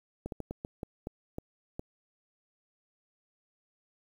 slowing click train, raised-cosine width 2 ms, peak -23 dBFS, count 9, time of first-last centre 0.26-1.795 s, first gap 62 ms, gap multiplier 1.31, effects 9-bit

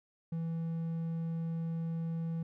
triangle tone, 164.81 Hz, E3, in tune, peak -31 dBFS, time 0.32-2.43 s, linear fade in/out 5 ms, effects none

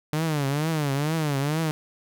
sawtooth tone with vibrato, 149.1 Hz, D3, 27 cents sharp, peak -19 dBFS, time 0.13-1.71 s, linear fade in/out 0 ms, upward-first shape triangle, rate 2.2 Hz, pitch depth 180 cents each way, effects none

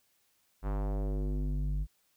square tone with low-pass filter sweep, 49.9 Hz, G1, 32 cents sharp, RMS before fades -32 dBFS, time 0.62-1.87 s, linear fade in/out 50 ms, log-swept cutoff 1300 to 110 Hz, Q 1.4, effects white hiss -72 dBFS RMS until 2.16 s

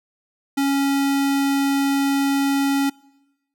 square tone, 277.2 Hz, C#4, in tune, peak -18 dBFS, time 0.57-2.9 s, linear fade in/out 10 ms, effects noise-tail reverb RT60 1.0 s tail -25 dB re dry

